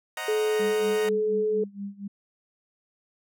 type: chord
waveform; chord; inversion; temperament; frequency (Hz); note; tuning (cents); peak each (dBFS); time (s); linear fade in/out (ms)
15% pulse; C half-diminished seventh; none; equal; 523.3 / 622.3 / 740 / 932.3; C5 / Eb5 / Gb5 / Bb5; 0 / 0 / 0 / 0; -36 / -30 / -30 / -30; 0.17-1.09; 2
type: tone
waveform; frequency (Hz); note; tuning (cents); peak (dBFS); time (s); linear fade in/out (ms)
sine; 429.4; A4; -42; -22; 0.28-1.64; 5
type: tone with tremolo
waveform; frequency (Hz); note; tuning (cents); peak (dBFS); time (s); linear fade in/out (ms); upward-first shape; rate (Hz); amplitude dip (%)
sine; 200.1; G3; +36; -30; 0.59-2.08; 10; sine; 4.2; 90
effects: none